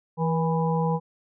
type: harmonic tone with a mistuned harmonic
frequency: 164.81 Hz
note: E3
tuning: in tune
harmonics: 1 / 3 / 5 / 6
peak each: -23 / -28 / -30 / -31 dBFS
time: 0.17-1 s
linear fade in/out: 50 ms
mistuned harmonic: 3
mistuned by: -43 cents
effects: none